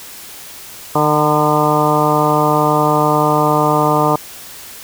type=harmonic tone with a mistuned harmonic; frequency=151 Hz; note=D3; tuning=48 cents sharp; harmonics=1 / 2 / 3 / 4 / 5 / 6 / 7 / 8; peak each=-19 / -19 / -19 / -19 / -19 / -19 / -19 / -19 dBFS; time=0.95-4.16 s; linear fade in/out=5 ms; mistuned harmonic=7; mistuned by=-57 cents; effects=white hiss -34 dBFS RMS until 4.83 s